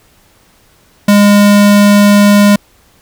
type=tone; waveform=square; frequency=204.4 Hz; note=G#3; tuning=27 cents flat; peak=-4 dBFS; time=1.08-2.56 s; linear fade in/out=5 ms; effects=pink hiss -48 dBFS RMS until 3.01 s